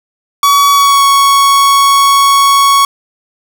45% pulse tone with pitch glide, 1132 to 1111.9 Hz, C#6 to C#6, +36 to +5 cents, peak -5 dBFS, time 0.43-2.85 s, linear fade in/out 2 ms, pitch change -31 cents, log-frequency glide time 0.72-1.04 s, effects none

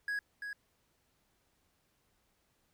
triangle tone with echo, 1661.2 Hz, G#6, in tune, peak -31 dBFS, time 0.08-0.19 s, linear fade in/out 2 ms, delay 340 ms, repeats 1, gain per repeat -6 dB, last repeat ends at 0.53 s, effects pink hiss -75 dBFS RMS until 2.73 s

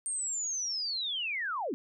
sine linear sweep, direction down, 8760 to 220 Hz, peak -31 dBFS, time 0.06-1.74 s, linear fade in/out 0 ms, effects none

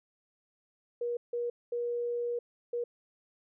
sine tone bursts at uneven times, 478.2 Hz, A#4, 44 cents sharp, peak -30 dBFS, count 4, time 1.01-1.17 / 1.33-1.5 / 1.72-2.39 / 2.73-2.84 s, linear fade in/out 5 ms, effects none

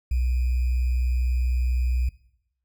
sine tone with sample-and-hold, 62.1 Hz, B1, 10 cents sharp, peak -20 dBFS, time 0.11-2.09 s, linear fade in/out 5 ms, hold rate 2450 Hz, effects noise-tail reverb RT60 0.8 s tail -20 dB re dry

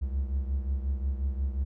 triangle beating tone pair, 66.4 / 72 Hz, C2 / D2, +26 / -34 cents, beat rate 5.6 Hz, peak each -26 / -32 dBFS, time 0.01-1.65 s, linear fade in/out 20 ms, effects none

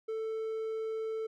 triangle tone, 442.5 Hz, A4, 10 cents sharp, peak -31 dBFS, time 0.08-1.27 s, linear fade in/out 10 ms, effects none

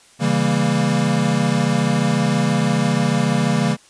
square chord, C# diminished seventh, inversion none, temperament equal with one note detuned, 138.59 / 164.81 / 198.62 / 233.1 Hz, C#3 / E3 / G3 / Bb3, 0 / 0 / +23 / 0 cents, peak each -22 dBFS, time 0.19-3.77 s, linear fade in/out 50 ms, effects white hiss -50 dBFS RMS until 3.89 s + resampled to 22050 Hz

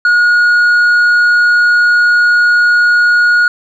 sine tone with tanh clipping, 1444 Hz, F#6, 43 cents flat, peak -7 dBFS, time 0.05-3.48 s, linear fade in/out 2 ms, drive 4 dB, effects none

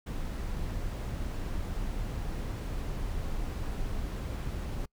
brown noise, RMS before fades -34 dBFS, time 0.06-4.86 s, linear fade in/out 10 ms, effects noise-tail reverb RT60 0.1 s tail -26 dB re dry

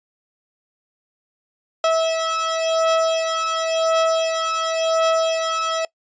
30% pulse beating tone pair, 650 / 650.93 Hz, E5 / E5, -24 / -22 cents, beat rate 0.93 Hz, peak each -17 / -19 dBFS, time 1.84-5.85 s, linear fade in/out 2 ms, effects noise-tail reverb RT60 0.1 s tail -22 dB re dry + resampled to 16000 Hz

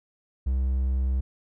triangle tone, 65 Hz, C2, 11 cents flat, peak -20 dBFS, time 0.46-1.21 s, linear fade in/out 10 ms, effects none

